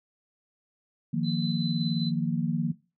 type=chord; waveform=sine; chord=Eb suspended second; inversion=none; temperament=equal; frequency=155.56 / 174.61 / 233.1 Hz; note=Eb3 / F3 / Bb3; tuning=0 / 0 / 0 cents; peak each=-29 dBFS; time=1.13-2.72 s; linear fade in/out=10 ms
type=tone with tremolo; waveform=sine; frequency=4022 Hz; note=B7; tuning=31 cents sharp; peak=-34 dBFS; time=1.23-2.12 s; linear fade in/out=50 ms; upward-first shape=square; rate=5.2 Hz; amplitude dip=25%
effects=noise-tail reverb RT60 0.3 s tail -19 dB re dry